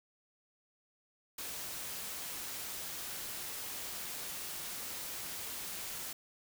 white noise, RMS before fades -42 dBFS, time 1.38-6.13 s, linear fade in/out 5 ms, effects none

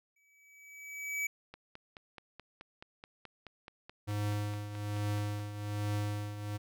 square tone with exponential growth, 2286 Hz, D7, 47 cents flat, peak -31 dBFS, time 0.16-1.27 s, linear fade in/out 5 ms, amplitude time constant 240 ms
click train, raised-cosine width 0.3 ms, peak -31 dBFS, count 19, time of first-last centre 1.54-5.394 s, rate 4.67 Hz
square tone with tremolo, 103.83 Hz, G#2, in tune, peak -31 dBFS, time 4.07-6.58 s, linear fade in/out 20 ms, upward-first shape triangle, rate 1.2 Hz, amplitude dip 70%
effects none

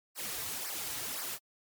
white noise with flanger, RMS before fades -38 dBFS, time 0.15-1.39 s, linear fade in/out 50 ms, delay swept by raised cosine 0.28 to 5.38 ms, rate 1.9 Hz, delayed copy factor -0.9, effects MP3 96 kbps

